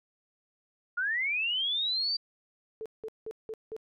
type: linear sweep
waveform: sine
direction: up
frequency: 1393 to 4699 Hz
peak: -27 dBFS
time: 0.97-2.17 s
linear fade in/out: 10 ms
type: tone bursts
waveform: sine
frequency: 440 Hz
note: A4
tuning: in tune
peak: -35 dBFS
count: 5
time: 2.81-3.765 s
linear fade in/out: 0 ms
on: 47 ms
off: 180 ms
effects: none